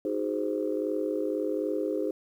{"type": "chord", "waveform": "sine", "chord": "Ab dominant seventh", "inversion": "second", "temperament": "just", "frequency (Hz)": [311.5, 373.8, 415.3, 519.1], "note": ["Eb4", "Gb4", "Ab4", "C5"], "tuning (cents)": [2, 18, 0, -14], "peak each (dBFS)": [-31, -35, -31, -32], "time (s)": [0.05, 2.11], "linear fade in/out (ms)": 2, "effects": ["tanh soft clip ceiling -16 dBFS", "10-bit"]}